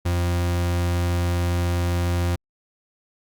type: tone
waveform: 40% pulse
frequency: 87.31 Hz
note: F2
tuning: in tune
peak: -19 dBFS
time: 0.05-2.36 s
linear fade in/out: 10 ms
effects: Opus 48 kbps